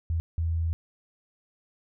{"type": "tone bursts at uneven times", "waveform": "sine", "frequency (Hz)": 82.41, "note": "E2", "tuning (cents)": 0, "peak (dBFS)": -24, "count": 2, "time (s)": [[0.1, 0.2], [0.38, 0.73]], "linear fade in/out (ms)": 0, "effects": []}